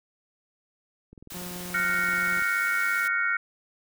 click train, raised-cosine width 3 ms, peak -34 dBFS, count 28, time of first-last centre 1.13-2.422 s, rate 20.9 Hz
white high-pass noise, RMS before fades -40 dBFS, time 1.3-3.08 s, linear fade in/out 5 ms, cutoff 190 Hz, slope 24 dB/octave
sawtooth tone, 178.6 Hz, F3, 39 cents sharp, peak -33 dBFS, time 1.34-2.4 s, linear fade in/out 5 ms
sine chord, Gb major seventh, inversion third, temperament equal with one note detuned, 1396.9 / 1494.6 / 1864.7 / 2217 Hz, F6 / Gb6 / Bb6 / Db7, 0 / +17 / 0 / 0 cents, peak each -26 / -30 / -30 / -30 dBFS, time 1.74-3.37 s, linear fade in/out 5 ms
effects none

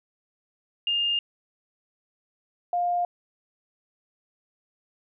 sine tone pair in turn, 2819 / 704.8 Hz, F7 / F5, +16 / +16 cents, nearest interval 2 octaves, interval 2400 cents, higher first, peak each -22 dBFS, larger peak neither, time 0.87-1.19 / 2.73-3.05 s, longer neither, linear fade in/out 2 ms, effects none

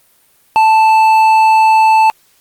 triangle tone with hard clipping, 880 Hz, A5, in tune, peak -7 dBFS, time 0.56-2.1 s, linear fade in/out 0 ms, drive 10 dB, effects white hiss -52 dBFS RMS until 2.4 s + Opus 32 kbps

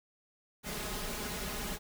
pink noise with comb filter, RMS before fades -38 dBFS, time 0.63-1.79 s, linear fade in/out 50 ms, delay 4.8 ms, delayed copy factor +0.65, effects none

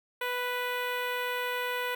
10% pulse tone with notch filter, 493.9 Hz, B4, in tune, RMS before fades -32 dBFS, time 0.21-1.95 s, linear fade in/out 5 ms, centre 6800 Hz, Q 0.76, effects none

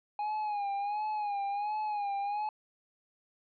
triangle tone with vibrato, 826 Hz, G#5, 10 cents flat, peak -29 dBFS, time 0.19-2.49 s, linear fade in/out 2 ms, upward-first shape sine, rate 1.4 Hz, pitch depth 65 cents each way, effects resampled to 11025 Hz

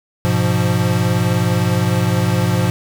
square chord, F diminished, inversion first, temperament equal, 103.83 / 123.47 / 174.61 Hz, Ab2 / Cb3 / F3, 0 / 0 / 0 cents, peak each -19 dBFS, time 0.25-2.7 s, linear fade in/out 0 ms, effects none

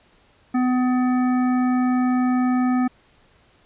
harmonic tone, 251.8 Hz, B3, 34 cents sharp, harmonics 1 / 3 / 5 / 7 / 9, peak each -17 / -28 / -31 / -37 / -42 dBFS, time 0.54-2.88 s, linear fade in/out 10 ms, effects pink hiss -57 dBFS RMS until 3.65 s + resampled to 8000 Hz

